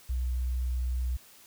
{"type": "tone", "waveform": "sine", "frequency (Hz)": 62.3, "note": "B1", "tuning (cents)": 16, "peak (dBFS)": -27, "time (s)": [0.09, 1.17], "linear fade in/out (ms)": 10, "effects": ["white hiss -55 dBFS RMS until 1.46 s"]}